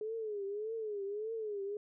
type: tone with vibrato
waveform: sine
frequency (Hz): 422.6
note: G#4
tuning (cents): +30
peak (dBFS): -36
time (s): 0.01-1.77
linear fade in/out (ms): 2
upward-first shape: triangle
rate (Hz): 1.7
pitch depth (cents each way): 140
effects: none